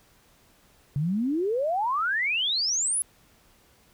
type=exponential sweep; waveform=sine; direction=up; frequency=136.3 to 11010 Hz; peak=-23 dBFS; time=0.96-3.02 s; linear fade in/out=0 ms; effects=pink hiss -60 dBFS RMS until 3.93 s

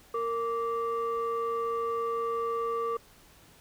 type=tone pair together; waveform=sine; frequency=462.1 / 1164.4 Hz; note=A#4 / D6; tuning=-15 / -15 cents; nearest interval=octave + major third; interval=1600 cents; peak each=-29 / -30 dBFS; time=0.14-2.97 s; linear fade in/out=5 ms; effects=tanh soft clip ceiling -23 dBFS + pink hiss -57 dBFS RMS until 3.6 s

